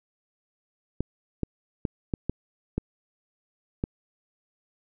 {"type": "clicks", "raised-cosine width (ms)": 3, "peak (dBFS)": -13, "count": 7, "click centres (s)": [1.006, 1.433, 1.852, 2.138, 2.296, 2.78, 3.839], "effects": []}